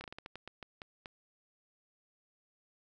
slowing click train, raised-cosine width 0.3 ms, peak -28 dBFS, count 11, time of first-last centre 0.01-1.058 s, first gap 30 ms, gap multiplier 1.26, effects none

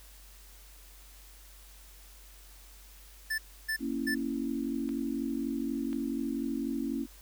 square tone bursts, 1760 Hz, A6, in tune, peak -30 dBFS, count 3, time 3.3-4.149 s, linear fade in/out 10 ms, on 83 ms, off 300 ms
sine chord, A# diminished, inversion none, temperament equal, 233.1 / 277.2 / 329.6 Hz, A#3 / C#4 / E4, 0 / 0 / 0 cents, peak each -35 / -33 / -37 dBFS, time 3.79-7.07 s, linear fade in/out 50 ms
clicks, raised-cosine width 0.3 ms, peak -31 dBFS, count 2, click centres 4.891 / 5.93 s
effects added 48 Hz sine -52 dBFS peak until 7.21 s + white hiss -56 dBFS RMS until 7.21 s

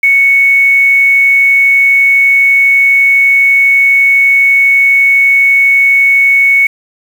sine tone with quantisation, 2217 Hz, C#7, in tune, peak -4 dBFS, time 0.03-6.67 s, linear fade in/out 5 ms, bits 5, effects none

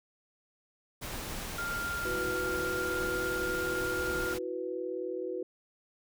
pink noise, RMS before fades -39 dBFS, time 1.01-4.39 s, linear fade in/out 20 ms
sine tone with pitch glide, 1396.9 to 1405 Hz, F6 to F6, 0 to +10 cents, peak -33 dBFS, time 1.58-4.34 s, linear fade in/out 5 ms, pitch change +10 cents, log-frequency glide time 2.6-3.41 s
sine chord, E suspended second, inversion none, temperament equal with one note detuned, 330.6 / 370 / 493.9 Hz, E4 / F#4 / B4, +5 / 0 / 0 cents, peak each -40 / -36 / -37 dBFS, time 2.05-5.43 s, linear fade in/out 5 ms
effects none

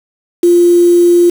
sine tone with quantisation, 348.1 Hz, F4, 6 cents flat, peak -4 dBFS, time 0.43-1.3 s, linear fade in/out 5 ms, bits 4, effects none

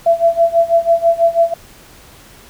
sine tone with tremolo, 672 Hz, E5, 33 cents sharp, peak -6 dBFS, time 0.06-1.54 s, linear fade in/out 5 ms, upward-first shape sine, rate 6.1 Hz, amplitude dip 90%, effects pink hiss -42 dBFS RMS until 2.49 s

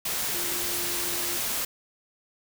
sine tone in noise, 349.2 Hz, F4, in tune, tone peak -39 dBFS, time 0.34-1.37 s, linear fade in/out 5 ms, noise white, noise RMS -29 dBFS, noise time 0.05-1.65 s, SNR -13 dB, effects none

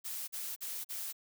blue noise bursts, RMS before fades -40 dBFS, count 4, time 0.04-1.129 s, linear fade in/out 20 ms, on 240 ms, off 43 ms, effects none

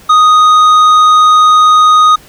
sine tone with tanh clipping, 1244.5 Hz, D#6, in tune, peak -4 dBFS, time 0.09-2.16 s, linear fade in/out 10 ms, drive 8 dB, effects pink hiss -39 dBFS RMS until 2.28 s

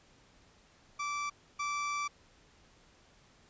30% pulse tone pair in turn, 1164 / 1164 Hz, D6 / D6, -16 / -16 cents, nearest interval unison, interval 0 cents, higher neither, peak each -31 / -30 dBFS, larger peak second, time 0.99-1.3 / 1.59-2.08 s, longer second, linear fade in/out 10 ms, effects pink hiss -63 dBFS RMS until 3.49 s + resampled to 16000 Hz

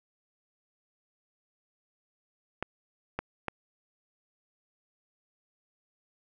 clicks, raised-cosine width 0.5 ms, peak -16 dBFS, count 3, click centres 2.626 / 3.19 / 3.483 s, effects none

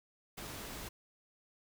pink noise, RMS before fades -45 dBFS, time 0.37-0.89 s, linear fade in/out 10 ms, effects none

